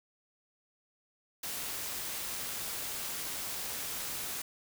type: noise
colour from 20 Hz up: white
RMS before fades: -38 dBFS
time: 1.43-4.42 s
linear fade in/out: 5 ms
effects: none